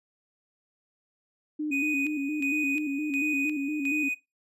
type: tone with vibrato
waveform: sine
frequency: 289.7 Hz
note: D4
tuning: 24 cents flat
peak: -27 dBFS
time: 1.59-4.09 s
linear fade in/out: 10 ms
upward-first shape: square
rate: 4.3 Hz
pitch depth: 77 cents each way
type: tone with tremolo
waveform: triangle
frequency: 2489 Hz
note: D#7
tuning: in tune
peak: -25 dBFS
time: 1.71-4.15 s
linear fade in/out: 20 ms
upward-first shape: square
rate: 1.4 Hz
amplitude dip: 70%
effects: noise-tail reverb RT60 0.2 s tail -18 dB re dry + resampled to 32000 Hz